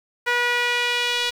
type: tone with band-pass filter sweep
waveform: sawtooth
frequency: 484.5 Hz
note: B4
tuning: 33 cents flat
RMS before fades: -22 dBFS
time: 0.26-1.31 s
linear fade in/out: 20 ms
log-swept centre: 1800 to 3400 Hz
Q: 1.8
effects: 7-bit